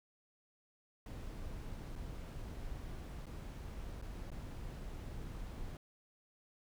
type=noise with dropouts; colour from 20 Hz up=brown; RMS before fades=-45 dBFS; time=1.06-5.77 s; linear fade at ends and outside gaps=2 ms; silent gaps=1.956-1.96 / 3.258-3.266 / 4.016-4.023 / 4.304-4.316 s; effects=none